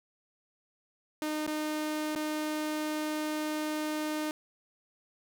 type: tone with dropouts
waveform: sawtooth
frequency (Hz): 306.1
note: D#4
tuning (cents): -28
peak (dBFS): -27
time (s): 1.22-4.31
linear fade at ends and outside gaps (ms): 1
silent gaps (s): 1.466-1.476 / 2.151-2.159
effects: none